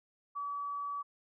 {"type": "tone", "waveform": "sine", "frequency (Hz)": 1144, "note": "D6", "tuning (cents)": -46, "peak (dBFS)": -35, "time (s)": [0.35, 1.03], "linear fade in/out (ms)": 20, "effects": []}